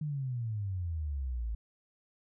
sine exponential sweep, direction down, 155.56 to 53.4 Hz, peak -32 dBFS, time 0.01-1.55 s, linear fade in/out 5 ms, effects none

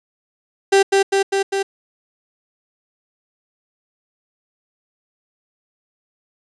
35% pulse tone with echo, 392 Hz, G4, in tune, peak -8 dBFS, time 0.72-0.83 s, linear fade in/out 10 ms, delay 200 ms, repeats 4, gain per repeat -2 dB, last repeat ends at 1.63 s, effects resampled to 22050 Hz + 8-bit

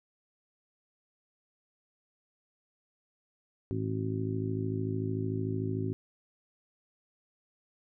harmonic tone, 53.4 Hz, G#1, 49 cents sharp, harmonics 2 / 3 / 4 / 5 / 6 / 7, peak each -33 / -38 / -44 / -36 / -45 / -37 dBFS, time 3.71-5.93 s, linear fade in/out 0 ms, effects none

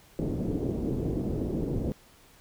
white low-pass noise, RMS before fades -30 dBFS, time 0.19-1.92 s, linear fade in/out 0 ms, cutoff 400 Hz, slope 24 dB/octave, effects pink hiss -57 dBFS RMS until 2.4 s

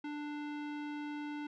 square tone with low-pass filter, 295.2 Hz, D4, 9 cents sharp, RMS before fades -41 dBFS, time 0.04-1.47 s, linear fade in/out 5 ms, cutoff 2700 Hz, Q 1.1, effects none

